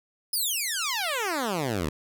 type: exponential sweep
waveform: 10% pulse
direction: down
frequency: 5180 to 70.4 Hz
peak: -18 dBFS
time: 0.33-1.89 s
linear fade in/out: 5 ms
effects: none